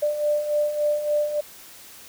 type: beating tone pair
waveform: sine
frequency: 591 / 594.5 Hz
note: D5 / D5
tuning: +11 / +21 cents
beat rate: 3.5 Hz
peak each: -28 / -21 dBFS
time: 0.02-1.41 s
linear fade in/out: 10 ms
effects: white hiss -45 dBFS RMS until 2.08 s